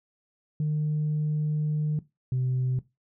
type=tone pair in turn; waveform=sine; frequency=151.7 / 128.21 Hz; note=D#3 / C3; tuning=-44 / -35 cents; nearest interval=minor third; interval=291 cents; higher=first; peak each=-22 dBFS; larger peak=neither; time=0.6-1.99 / 2.32-2.79 s; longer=first; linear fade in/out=2 ms; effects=noise-tail reverb RT60 0.2 s tail -17 dB re dry + tanh soft clip ceiling -21 dBFS